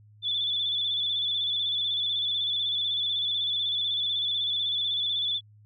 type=tone with vibrato; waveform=sine; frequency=3473 Hz; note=A7; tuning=23 cents flat; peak=-25 dBFS; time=0.22-5.41 s; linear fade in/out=50 ms; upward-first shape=square; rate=16 Hz; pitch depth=35 cents each way; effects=added 105 Hz sine -52 dBFS peak until 5.65 s